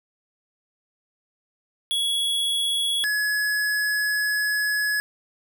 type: tone pair in turn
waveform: square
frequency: 3356 / 1692.6 Hz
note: G#7 / G#6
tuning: +17 / +32 cents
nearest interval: octave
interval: 1185 cents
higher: first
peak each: -22 dBFS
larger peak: neither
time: 1.91-3.04 / 3.04-5 s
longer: second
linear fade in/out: 0 ms
effects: none